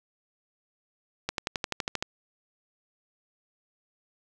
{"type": "accelerating click train", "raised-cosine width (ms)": 0.2, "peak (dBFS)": -11, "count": 10, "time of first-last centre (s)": [1.29, 2.025], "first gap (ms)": 92, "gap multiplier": 0.97, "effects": []}